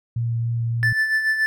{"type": "tone with vibrato", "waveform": "sine", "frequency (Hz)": 116.54, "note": "A#2", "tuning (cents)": 0, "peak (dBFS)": -20, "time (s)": [0.16, 0.93], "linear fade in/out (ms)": 5, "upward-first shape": "sine", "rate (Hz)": 3.5, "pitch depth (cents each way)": 10}
{"type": "tone with tremolo", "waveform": "triangle", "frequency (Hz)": 1757, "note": "A6", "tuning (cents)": -3, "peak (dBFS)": -14, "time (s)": [0.83, 1.46], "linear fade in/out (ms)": 0, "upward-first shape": "sine", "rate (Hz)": 7, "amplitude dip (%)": 55}
{"effects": []}